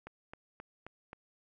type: click train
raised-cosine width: 0.5 ms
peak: -30 dBFS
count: 5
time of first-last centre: 0.07-1.131 s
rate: 3.77 Hz
effects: none